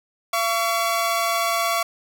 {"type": "tone pair together", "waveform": "sawtooth", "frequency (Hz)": [681, 1129.5], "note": ["F5", "C#6"], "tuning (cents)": [-44, 32], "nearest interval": "major sixth", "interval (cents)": 876, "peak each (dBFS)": -19, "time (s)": [0.33, 1.83], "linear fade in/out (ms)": 5, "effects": []}